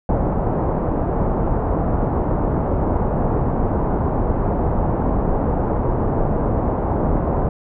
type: low-pass noise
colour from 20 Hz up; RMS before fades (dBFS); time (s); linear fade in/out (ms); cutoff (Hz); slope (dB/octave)
pink; -19; 0.09-7.49; 2; 950; 24
effects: none